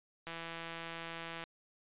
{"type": "click train", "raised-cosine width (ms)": 0.3, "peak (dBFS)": -27, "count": 195, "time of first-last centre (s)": [0.27, 1.439], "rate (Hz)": 166, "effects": ["resampled to 8000 Hz"]}